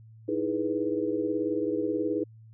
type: chord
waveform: sine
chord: E major seventh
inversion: third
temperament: equal with one note detuned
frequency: 311.1 / 329.6 / 415.3 / 491.6 Hz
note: D#4 / E4 / G#4 / B4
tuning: 0 / 0 / 0 / -8 cents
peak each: -30 / -33 / -31 / -32 dBFS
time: 0.28-2.24 s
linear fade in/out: 10 ms
effects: added 111 Hz sine -48 dBFS peak until 2.53 s